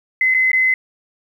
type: tone with dropouts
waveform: sine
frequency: 2043 Hz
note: C7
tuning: 42 cents flat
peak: -12 dBFS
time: 0.21-0.74 s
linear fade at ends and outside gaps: 2 ms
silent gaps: 0.341-0.346 / 0.517-0.531 s
effects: 8-bit